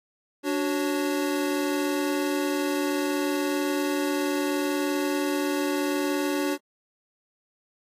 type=tone cluster; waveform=square; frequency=291.2 / 371.9 / 553 Hz; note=D4 / F#4 / C#5; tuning=-15 / +9 / -4 cents; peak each=-27 / -30 / -33 dBFS; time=0.43-6.58 s; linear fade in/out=50 ms; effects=AAC 48 kbps